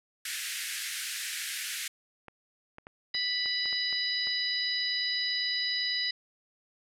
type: band-pass noise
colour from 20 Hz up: pink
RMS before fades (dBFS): -36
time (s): 0.25-1.88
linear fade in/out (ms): 5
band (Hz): 1600 to 13000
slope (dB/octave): 48
type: clicks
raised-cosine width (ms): 0.5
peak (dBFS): -30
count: 9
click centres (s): 2.283 / 2.784 / 2.869 / 3.149 / 3.459 / 3.657 / 3.728 / 3.927 / 4.272
type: harmonic tone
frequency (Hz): 987.8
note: B5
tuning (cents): 0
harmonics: 2 / 3 / 4 / 5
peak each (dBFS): -34 / -39 / -32 / -32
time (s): 3.14-6.11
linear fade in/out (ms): 5
effects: none